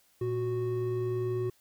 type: tone pair together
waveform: triangle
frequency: 116.1 / 368.6 Hz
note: A#2 / F#4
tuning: -7 / -7 cents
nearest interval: octave + minor sixth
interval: 2000 cents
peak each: -31 / -28 dBFS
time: 0.21-1.5 s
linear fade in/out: 5 ms
effects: white hiss -66 dBFS RMS until 1.6 s